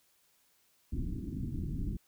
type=low-pass noise; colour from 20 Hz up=pink; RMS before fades=-36 dBFS; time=0.92-1.97 s; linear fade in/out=5 ms; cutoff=320 Hz; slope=48 dB/octave; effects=white hiss -70 dBFS RMS until 2.07 s